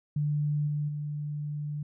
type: tone with level steps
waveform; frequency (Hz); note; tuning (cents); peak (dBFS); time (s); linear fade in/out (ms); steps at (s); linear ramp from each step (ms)
sine; 148; D3; +14; -25 / -27 / -31; 0.16-1.83; 5; 0.67 / 0.88; 10
effects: none